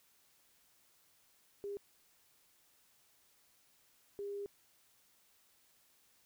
sine tone bursts at uneven times, 403.6 Hz, G#4, 49 cents flat, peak -39 dBFS, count 2, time 1.64-1.77 / 4.19-4.46 s, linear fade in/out 0 ms, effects white hiss -70 dBFS RMS until 6.25 s

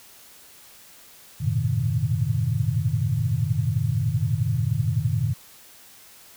sine tone cluster, 90.3 / 105.9 / 116.8 / 129.1 / 153.2 Hz, F#2 / G#2 / A#2 / C3 / D#3, -42 / +34 / +4 / -23 / -27 cents, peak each -30 / -26 / -26 / -27 / -27 dBFS, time 1.4-5.34 s, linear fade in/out 20 ms, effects white hiss -49 dBFS RMS until 6.36 s

